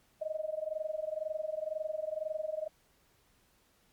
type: tone with amplitude modulation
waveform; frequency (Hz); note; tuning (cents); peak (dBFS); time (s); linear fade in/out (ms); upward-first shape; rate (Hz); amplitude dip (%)
sine; 623; D#5; +2; -30; 0.21-2.68; 10; sine; 22; 90
effects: pink hiss -69 dBFS RMS until 3.92 s + Opus 48 kbps